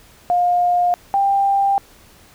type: tone pair in turn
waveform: sine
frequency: 709 / 792.2 Hz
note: F5 / G5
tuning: +26 / +18 cents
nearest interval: major second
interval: 192 cents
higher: second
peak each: -13 dBFS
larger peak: neither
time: 0.3-0.94 / 1.14-1.78 s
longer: neither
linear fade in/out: 0 ms
effects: pink hiss -48 dBFS RMS until 2.34 s